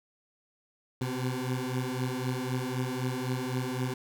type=beating tone pair; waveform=20% pulse; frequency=125.7 / 129.6 Hz; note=B2 / C3; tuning=+31 / -16 cents; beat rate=3.9 Hz; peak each=-28 dBFS; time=1.01-3.94 s; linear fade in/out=5 ms; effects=none

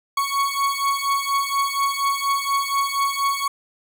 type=beating tone pair; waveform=40% pulse; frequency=1108.7 / 1112.9 Hz; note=C#6 / C#6; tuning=0 / +6 cents; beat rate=4.2 Hz; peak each=-22 dBFS; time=0.17-3.48 s; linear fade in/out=5 ms; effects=none

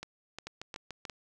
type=two click trains; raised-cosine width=0.2 ms; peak=-23 / -23 dBFS; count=4 / 5; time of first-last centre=0.03-1.098 / 0.47-1.052 s; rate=2.81 / 6.87 Hz; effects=none

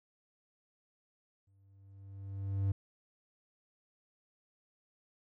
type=tone with exponential growth; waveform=triangle; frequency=98 Hz; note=G2; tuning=in tune; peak=-25 dBFS; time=1.47-2.72 s; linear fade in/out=5 ms; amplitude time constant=270 ms; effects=none

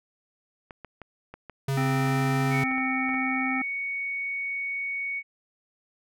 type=clicks; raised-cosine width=0.5 ms; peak=-26 dBFS; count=10; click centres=0.708 / 0.847 / 1.017 / 1.34 / 1.497 / 2.073 / 2.714 / 2.781 / 3.092 / 3.143 s
type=tone with pitch glide; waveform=square; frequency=136.3 to 137.57 Hz; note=C#3 to C#3; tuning=-29 to -13 cents; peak=-25 dBFS; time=1.68-2.64 s; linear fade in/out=5 ms; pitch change=+16 cents; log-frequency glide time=1.96-2.46 s
type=harmonic tone; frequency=261.6 Hz; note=C4; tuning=in tune; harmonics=1 / 3 / 5 / 7 / 9; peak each=-28 / -33 / -35 / -36 / -38 dBFS; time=1.77-3.62 s; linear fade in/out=5 ms
type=tone; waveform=sine; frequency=2229 Hz; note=C#7; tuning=9 cents sharp; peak=-28 dBFS; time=2.5-5.23 s; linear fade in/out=50 ms
effects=none

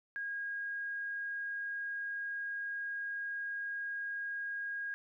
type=tone; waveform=sine; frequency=1633 Hz; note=G#6; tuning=30 cents flat; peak=-36 dBFS; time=0.16-4.94 s; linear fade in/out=0 ms; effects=13-bit

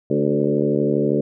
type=harmonic tone with a mistuned harmonic; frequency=72.6 Hz; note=D2; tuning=19 cents flat; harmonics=2 / 3 / 4 / 5 / 6 / 7 / 8; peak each=-25 / -23 / -23 / -23 / -23 / -26 / -29 dBFS; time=0.1-1.21 s; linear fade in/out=5 ms; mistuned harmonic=5; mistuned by=+28 cents; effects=none

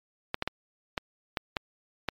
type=clicks; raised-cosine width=0.3 ms; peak=-12 dBFS; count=7; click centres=0.344 / 0.424 / 0.476 / 0.978 / 1.372 / 1.568 / 2.087 s; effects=MP3 96 kbps

